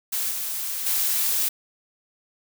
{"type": "noise with level steps", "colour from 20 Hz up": "blue", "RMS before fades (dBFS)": [-26, -29, -23], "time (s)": [0.12, 1.49], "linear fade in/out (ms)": 10, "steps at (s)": [0.31, 0.86], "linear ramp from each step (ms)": 5, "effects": []}